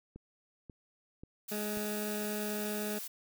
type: click train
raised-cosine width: 3 ms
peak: -34 dBFS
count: 4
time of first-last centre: 0.16-1.773 s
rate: 1.86 Hz
type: noise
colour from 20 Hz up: blue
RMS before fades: -42 dBFS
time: 1.48-3.08 s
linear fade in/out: 10 ms
type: tone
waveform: 20% pulse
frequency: 210 Hz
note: G#3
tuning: 19 cents sharp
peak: -30 dBFS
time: 1.51-2.99 s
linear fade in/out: 10 ms
effects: none